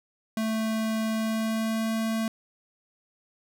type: tone with pitch glide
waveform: square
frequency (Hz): 220.8 to 223.1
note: A3 to A3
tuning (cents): +6 to +24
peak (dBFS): -26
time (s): 0.37-2.28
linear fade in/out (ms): 2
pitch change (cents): +18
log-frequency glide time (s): 1.14-1.91
effects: none